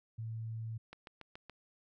sine tone, 112.5 Hz, A2, 39 cents sharp, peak -38 dBFS, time 0.18-0.78 s, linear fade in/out 10 ms
click train, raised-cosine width 0.3 ms, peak -32 dBFS, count 5, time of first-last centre 0.93-1.497 s, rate 7.06 Hz
effects none

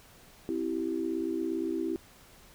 sine chord, C major, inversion none, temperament equal with one note detuned, 261.6 / 329.6 / 387 Hz, C4 / E4 / G4, 0 / 0 / -22 cents, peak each -36 / -31 / -35 dBFS, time 0.49-1.96 s, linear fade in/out 0 ms, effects pink hiss -56 dBFS RMS until 2.54 s

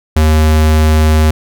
square tone, 77.78 Hz, D#2, in tune, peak -7 dBFS, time 0.16-1.31 s, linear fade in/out 5 ms, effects none

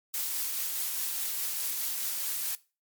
blue noise with tremolo, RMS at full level -31 dBFS, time 0.14-2.55 s, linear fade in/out 0 ms, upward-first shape triangle, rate 4.8 Hz, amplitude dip 25%, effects noise-tail reverb RT60 0.3 s tail -19 dB re dry + MP3 96 kbps

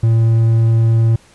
triangle tone, 113.7 Hz, A#2, 43 cents flat, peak -7 dBFS, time 0.03-1.16 s, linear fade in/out 5 ms, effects pink hiss -48 dBFS RMS until 1.34 s + resampled to 24000 Hz

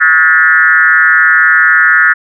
sine tone with frequency modulation, 1602 Hz, G6, 37 cents sharp, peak -4 dBFS, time 0-2.14 s, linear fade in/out 20 ms, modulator 160 Hz, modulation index 1.7, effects none

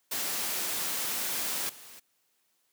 white noise with level steps, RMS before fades -32 / -49 dBFS, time 0.11-2 s, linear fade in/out 10 ms, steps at 1.69 s, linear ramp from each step 5 ms, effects white hiss -73 dBFS RMS until 2.72 s + high-pass 150 Hz 12 dB/octave

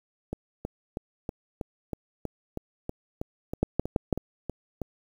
two click trains, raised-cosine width 2 ms, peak -9 / -18 dBFS, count 4 / 15, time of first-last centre 3.63-4.128 / 0.33-4.817 s, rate 6.03 / 3.12 Hz, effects 8-bit

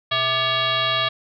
sine tone with frequency modulation, 2250 Hz, C#7, 25 cents sharp, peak -18 dBFS, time 0.11-1.09 s, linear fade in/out 10 ms, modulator 532 Hz, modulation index 3.1, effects none

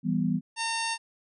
sine chord, E minor, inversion none, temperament equal, 164.81 / 196 / 246.9 Hz, E3 / G3 / B3, 0 / 0 / 0 cents, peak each -28 dBFS, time 0.03-0.41 s, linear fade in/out 50 ms
harmonic tone, 911 Hz, A#5, 40 cents flat, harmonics 1 / 2 / 3 / 4 / 5 / 6 / 7 / 9 / 10, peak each -32 / -36 / -34 / -39 / -37 / -39 / -41 / -44 / -39 dBFS, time 0.56-0.98 s, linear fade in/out 50 ms
effects none

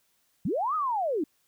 sine linear two-way sweep, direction up then down, 133.7 to 1289 to 271.4 Hz, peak -25 dBFS, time 0.45-1.24 s, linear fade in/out 5 ms, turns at 0.75 s, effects white hiss -70 dBFS RMS until 1.47 s

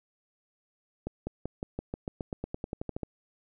accelerating click train, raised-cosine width 2 ms, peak -20 dBFS, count 17, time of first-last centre 1.07-3.032 s, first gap 200 ms, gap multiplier 0.93, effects none

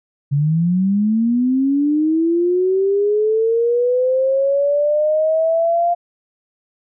sine linear sweep, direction up, 137.9 to 698.5 Hz, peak -13 dBFS, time 0.31-5.95 s, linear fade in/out 20 ms, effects none

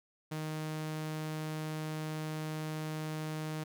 sawtooth tone, 155.56 Hz, D#3, in tune, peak -32 dBFS, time 0.31-3.64 s, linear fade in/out 10 ms, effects none

